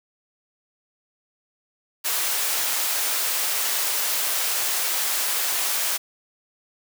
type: high-pass noise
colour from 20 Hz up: white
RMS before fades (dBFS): -24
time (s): 2.04-5.98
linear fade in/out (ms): 20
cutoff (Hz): 540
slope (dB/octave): 12
effects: none